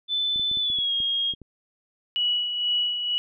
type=tone with pitch glide; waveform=sine; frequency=3513 to 3259 Hz; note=A7 to G#7; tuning=-3 to -33 cents; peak=-22 dBFS; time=0.08-1.35 s; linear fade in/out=50 ms; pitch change=-130 cents; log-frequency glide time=0.59-0.93 s
type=clicks; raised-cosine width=3 ms; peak=-30 dBFS; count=9; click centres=0.36 / 0.396 / 0.514 / 0.572 / 0.701 / 0.787 / 1.003 / 1.337 / 1.417 s
type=tone with tremolo; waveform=sine; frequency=2932 Hz; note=F#7; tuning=16 cents flat; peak=-20 dBFS; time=2.16-3.18 s; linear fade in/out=0 ms; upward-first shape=sine; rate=2.1 Hz; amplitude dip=50%
effects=none